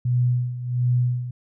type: tone with tremolo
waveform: sine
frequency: 123.47 Hz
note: B2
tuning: in tune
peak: -16 dBFS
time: 0.05-1.31 s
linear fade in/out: 5 ms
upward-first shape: sine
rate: 1.4 Hz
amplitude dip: 75%
effects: none